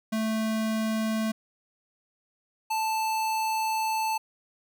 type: tone pair in turn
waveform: square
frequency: 220 / 880 Hz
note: A3 / A5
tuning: 0 / 0 cents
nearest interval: 2 octaves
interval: 2400 cents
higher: second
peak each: -26 dBFS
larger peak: neither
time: 0.12-1.32 / 2.7-4.18 s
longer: second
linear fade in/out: 10 ms
effects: none